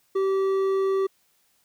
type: tone with hard clipping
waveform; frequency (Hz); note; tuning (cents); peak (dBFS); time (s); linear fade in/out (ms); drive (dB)
triangle; 386.4; G4; -25; -22; 0.15-1.07; 10; 10
effects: white hiss -66 dBFS RMS until 1.64 s